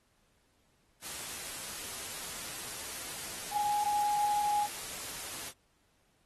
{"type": "tone in noise", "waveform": "sine", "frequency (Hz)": 830.6, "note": "G#5", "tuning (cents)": 0, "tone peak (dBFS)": -27, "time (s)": [3.51, 4.68], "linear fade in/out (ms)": 50, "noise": "white", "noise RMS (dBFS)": -41, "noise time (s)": [1.01, 5.53], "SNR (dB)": 11, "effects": ["pink hiss -72 dBFS RMS until 6.25 s", "AAC 32 kbps"]}